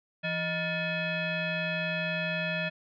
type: tone with frequency modulation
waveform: sine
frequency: 960 Hz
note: B5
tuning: 49 cents flat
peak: -28 dBFS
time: 0.23-2.7 s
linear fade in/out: 20 ms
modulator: 792 Hz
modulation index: 2.6
effects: none